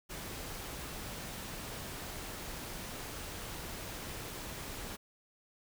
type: noise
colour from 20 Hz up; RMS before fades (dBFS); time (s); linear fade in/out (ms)
pink; -43; 0.09-4.97; 20
effects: none